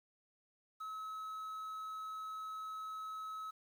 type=tone with quantisation; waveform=triangle; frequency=1288 Hz; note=E6; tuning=41 cents flat; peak=-40 dBFS; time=0.8-3.51 s; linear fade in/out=10 ms; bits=11; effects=none